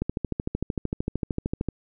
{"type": "click train", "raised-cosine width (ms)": 3, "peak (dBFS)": -13, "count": 23, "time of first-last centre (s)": [0.02, 1.687], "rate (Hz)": 13.2, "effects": []}